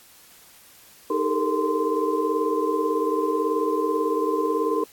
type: tone cluster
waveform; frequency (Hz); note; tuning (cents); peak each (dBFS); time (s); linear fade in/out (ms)
sine; 311.7 / 401.3 / 443.9 / 462.1 / 1037; D#4 / G4 / A4 / A#4 / C6; +3 / +41 / +15 / -15 / -16; -27; 1.1-4.84; 5
effects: white hiss -51 dBFS RMS until 4.92 s + AAC 64 kbps